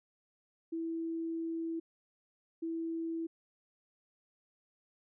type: tone bursts at uneven times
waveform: sine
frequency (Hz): 328.9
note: E4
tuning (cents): -4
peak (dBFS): -34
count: 2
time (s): 0.72-1.8 / 2.62-3.27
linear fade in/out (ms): 10
effects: none